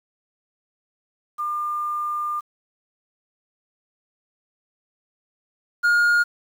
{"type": "tone pair in turn", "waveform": ["sine", "triangle"], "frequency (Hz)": [1200, 1424.2], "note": ["D6", "F6"], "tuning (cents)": [37, 33], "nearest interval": "minor third", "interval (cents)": 296, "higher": "second", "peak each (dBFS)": [-23, -13], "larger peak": "second", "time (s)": [[1.38, 2.41], [5.83, 6.24]], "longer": "first", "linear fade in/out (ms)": 20, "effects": ["8-bit"]}